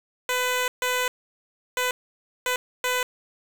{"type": "tone bursts at uneven times", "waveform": "10% pulse", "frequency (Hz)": 501, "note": "B4", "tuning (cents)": 25, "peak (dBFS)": -14, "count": 5, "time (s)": [[0.29, 0.68], [0.82, 1.08], [1.77, 1.91], [2.46, 2.56], [2.84, 3.03]], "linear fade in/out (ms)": 2, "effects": ["7-bit"]}